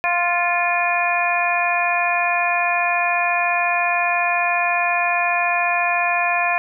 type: harmonic tone with a mistuned harmonic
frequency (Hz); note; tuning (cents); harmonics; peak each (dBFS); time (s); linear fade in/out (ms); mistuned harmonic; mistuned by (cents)
349.2; F4; 0; 2 / 3 / 4 / 5 / 6 / 7; -21 / -24 / -31 / -24 / -33 / -21; 0.04-6.58; 0; 6; +40
effects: none

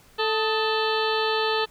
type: harmonic tone with a mistuned harmonic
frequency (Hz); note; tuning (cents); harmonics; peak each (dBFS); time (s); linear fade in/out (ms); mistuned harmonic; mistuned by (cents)
440; A4; 0; 1 / 2 / 3 / 4 / 6 / 7 / 8 / 9 / 10; -25 / -28 / -30 / -31 / -33 / -33 / -34 / -35 / -35; 0.18-1.66; 20; 3; -70
effects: pink hiss -55 dBFS RMS until 1.7 s

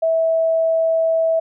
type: tone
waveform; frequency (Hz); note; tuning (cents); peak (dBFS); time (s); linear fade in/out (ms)
sine; 652; E5; -19; -14; 0.02-1.4; 10
effects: none

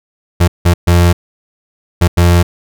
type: tone bursts at uneven times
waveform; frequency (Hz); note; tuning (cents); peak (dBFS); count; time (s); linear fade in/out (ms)
35% pulse; 87; F2; -6; -4; 5; 0.4-0.48 / 0.65-0.74 / 0.87-1.13 / 2.01-2.08 / 2.17-2.43; 10
effects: none

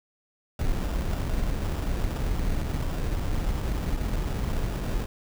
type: noise with sample-and-hold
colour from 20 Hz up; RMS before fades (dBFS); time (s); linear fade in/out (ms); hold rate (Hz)
brown; -27; 0.59-5.06; 2; 2100
effects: none

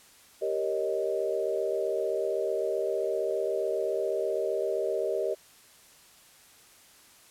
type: chord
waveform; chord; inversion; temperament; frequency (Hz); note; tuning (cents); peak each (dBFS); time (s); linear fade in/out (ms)
sine; Eb dominant seventh; first; equal with one note detuned; 392 / 467.5 / 554.4 / 622.3; G4 / Bb4 / Db5 / Eb5; 0 / +5 / 0 / 0; -31 / -32 / -35 / -31; 0.41-5.35; 20
effects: white hiss -56 dBFS RMS until 7.3 s + low-pass 12000 Hz 12 dB/octave

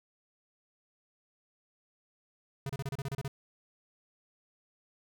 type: tone bursts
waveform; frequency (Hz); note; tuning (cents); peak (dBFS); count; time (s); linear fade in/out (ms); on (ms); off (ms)
square; 137.4; C#3; -15; -34; 10; 2.66-3.279; 2; 34; 31
effects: none

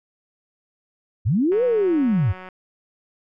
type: linear two-way sweep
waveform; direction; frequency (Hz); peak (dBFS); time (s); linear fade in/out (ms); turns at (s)
sine; up then down; 79.7 to 512 to 79.7; -16; 1.25-2.33; 20; 1.64
type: click train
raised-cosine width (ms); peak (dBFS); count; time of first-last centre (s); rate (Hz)
0.5; -24; 180; 1.52-2.488; 185
effects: none

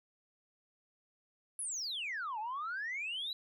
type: exponential two-way sweep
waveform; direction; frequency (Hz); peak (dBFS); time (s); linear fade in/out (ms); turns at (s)
sine; down then up; 11110 to 830.6 to 4024; -35; 1.59-3.33; 2; 2.39
effects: tanh soft clip ceiling -33 dBFS

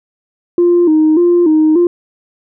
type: tone with vibrato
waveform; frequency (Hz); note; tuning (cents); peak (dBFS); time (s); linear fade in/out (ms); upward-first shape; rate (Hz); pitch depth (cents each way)
sine; 329.6; E4; 0; -5; 0.58-1.87; 2; square; 1.7; 99
effects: tanh soft clip ceiling -3 dBFS

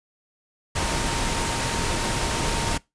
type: tone in noise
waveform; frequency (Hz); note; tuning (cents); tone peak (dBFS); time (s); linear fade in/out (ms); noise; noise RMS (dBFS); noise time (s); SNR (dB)
sine; 922; A#5; -19; -33; 0.75-2.78; 10; pink; -25; 0.75-2.78; -11
effects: noise-tail reverb RT60 0.2 s tail -22 dB re dry + resampled to 22050 Hz

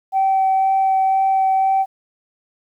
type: tone with vibrato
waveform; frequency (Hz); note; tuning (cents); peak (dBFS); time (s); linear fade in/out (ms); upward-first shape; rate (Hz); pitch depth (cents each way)
sine; 769; G5; -33; -12; 0.12-1.86; 50; sine; 2; 8
effects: tanh soft clip ceiling -10 dBFS + 9-bit

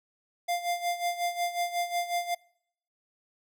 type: tone with tremolo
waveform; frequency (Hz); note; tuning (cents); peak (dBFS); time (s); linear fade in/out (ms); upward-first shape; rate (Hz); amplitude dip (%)
square; 698.5; F5; 0; -26; 0.48-2.35; 10; sine; 5.5; 75
effects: noise-tail reverb RT60 0.7 s tail -25 dB re dry

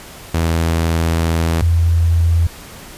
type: tone pair in turn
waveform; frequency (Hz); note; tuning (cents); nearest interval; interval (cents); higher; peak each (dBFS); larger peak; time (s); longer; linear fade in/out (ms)
sawtooth / sine; 82.41 / 83.8; E2 / E2; 0 / +29; unison; 29; second; -10; neither; 0.34-1.62 / 1.62-2.47; first; 5
effects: pink hiss -36 dBFS RMS until 2.97 s + resampled to 32000 Hz

